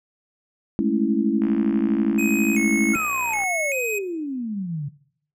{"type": "chord", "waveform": "sine", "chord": "A major seventh", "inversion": "third", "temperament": "equal", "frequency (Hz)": [207.7, 220, 277.2, 329.6], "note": ["G#3", "A3", "C#4", "E4"], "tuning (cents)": [0, 0, 0, 0], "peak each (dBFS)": -24, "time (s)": [0.79, 2.96], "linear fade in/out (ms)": 0}
{"type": "click train", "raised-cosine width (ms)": 0.5, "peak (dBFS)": -23, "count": 126, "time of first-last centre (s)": [1.42, 3.436], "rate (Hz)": 62}
{"type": "tone with vibrato", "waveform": "square", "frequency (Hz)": 2349, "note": "D7", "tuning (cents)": 0, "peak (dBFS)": -24, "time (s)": [2.18, 3.99], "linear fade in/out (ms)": 10, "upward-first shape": "square", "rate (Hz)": 1.3, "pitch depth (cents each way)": 120}
{"type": "exponential sweep", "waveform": "sine", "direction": "down", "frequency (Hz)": [1409, 136.9], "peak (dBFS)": -25, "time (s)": [2.93, 4.89], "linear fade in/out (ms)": 10}
{"effects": ["noise-tail reverb RT60 0.6 s tail -18 dB re dry"]}